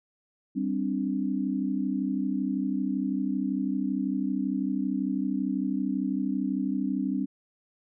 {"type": "chord", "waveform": "sine", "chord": "G suspended fourth", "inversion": "none", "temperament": "just", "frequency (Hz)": [196, 261.3, 294], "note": ["G3", "C4", "D4"], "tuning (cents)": [0, -2, 2], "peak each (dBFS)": [-30, -29, -31], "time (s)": [0.55, 7.26], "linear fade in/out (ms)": 20, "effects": []}